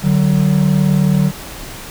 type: tone pair together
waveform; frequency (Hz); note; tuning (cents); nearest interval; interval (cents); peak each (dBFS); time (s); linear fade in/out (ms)
triangle; 149.9 / 188.86; D3 / F#3; +36 / +36; major third; 400; -11; 0.02-1.32; 50
effects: pink hiss -31 dBFS RMS until 1.9 s